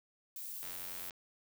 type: noise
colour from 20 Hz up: violet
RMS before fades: -44 dBFS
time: 0.36-1.1 s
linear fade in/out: 2 ms
type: click train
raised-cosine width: 0.2 ms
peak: -31 dBFS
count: 44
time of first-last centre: 0.63-1.108 s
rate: 90 Hz
effects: none